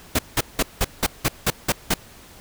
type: noise bursts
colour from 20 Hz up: pink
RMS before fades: -19 dBFS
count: 9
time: 0.15-1.941 s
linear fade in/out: 5 ms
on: 39 ms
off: 180 ms
effects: pink hiss -46 dBFS RMS until 2.4 s